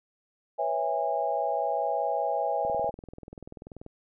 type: chord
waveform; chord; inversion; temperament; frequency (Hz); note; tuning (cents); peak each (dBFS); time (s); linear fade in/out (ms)
sine; C# minor seventh; third; equal with one note detuned; 493.9 / 554.4 / 659.3 / 817.8; B4 / C#5 / E5 / G#5; 0 / 0 / 0 / -27; -34 / -32 / -30 / -29; 0.58-2.91; 20
type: click train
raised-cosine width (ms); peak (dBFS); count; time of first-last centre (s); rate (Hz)
2; -29; 26; 2.65-3.864; 20.6
effects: none